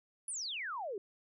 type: exponential sweep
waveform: sine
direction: down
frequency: 10400 to 370 Hz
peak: -37 dBFS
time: 0.28-0.98 s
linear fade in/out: 2 ms
effects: none